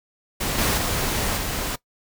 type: noise with level steps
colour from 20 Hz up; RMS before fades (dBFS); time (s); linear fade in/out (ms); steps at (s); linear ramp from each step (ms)
pink; -25 / -21 / -24 / -27; 0.4-1.76; 10; 0.58 / 0.77 / 1.37; 10
effects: noise-tail reverb RT60 0.1 s tail -20 dB re dry